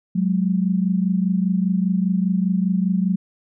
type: tone pair together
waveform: sine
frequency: 183.7 / 208.7 Hz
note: F#3 / G#3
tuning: -12 / +9 cents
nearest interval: major second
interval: 221 cents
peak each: -18 / -22 dBFS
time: 0.15-3.16 s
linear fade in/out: 10 ms
effects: none